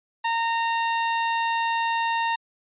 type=tone; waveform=sawtooth; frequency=920 Hz; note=A#5; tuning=23 cents flat; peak=-18 dBFS; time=0.24-2.36 s; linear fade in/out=10 ms; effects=resampled to 8000 Hz